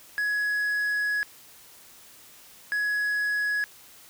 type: tone bursts at uneven times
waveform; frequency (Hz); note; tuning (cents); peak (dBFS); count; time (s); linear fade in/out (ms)
triangle; 1678; G#6; +17; -22; 2; 0.18-1.23 / 2.72-3.64; 0
effects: white hiss -51 dBFS RMS until 4.09 s